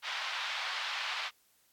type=band-pass noise; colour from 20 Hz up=white; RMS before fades=-37 dBFS; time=0.02-1.31 s; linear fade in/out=50 ms; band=820 to 3800 Hz; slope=24 dB/octave; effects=white hiss -69 dBFS RMS until 1.72 s + AAC 64 kbps